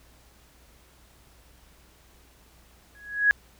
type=tone with exponential growth; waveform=sine; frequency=1667 Hz; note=G#6; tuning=6 cents sharp; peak=-13 dBFS; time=2.95-3.31 s; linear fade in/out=0 ms; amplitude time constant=78 ms; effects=added 60 Hz sine -58 dBFS peak until 3.59 s + pink hiss -58 dBFS RMS until 3.59 s